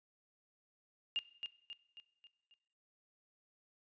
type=tone with echo; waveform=sine; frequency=2820 Hz; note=F7; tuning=16 cents sharp; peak=-32 dBFS; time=1.16-1.19 s; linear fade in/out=0 ms; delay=270 ms; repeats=5; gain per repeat=-6 dB; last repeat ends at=2.54 s; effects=noise-tail reverb RT60 0.9 s tail -19 dB re dry + resampled to 16000 Hz